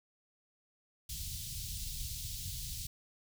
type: band-stop noise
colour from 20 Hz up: pink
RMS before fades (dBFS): -41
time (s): 1.09-2.87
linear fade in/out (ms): 5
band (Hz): 130 to 3600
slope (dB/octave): 24
effects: none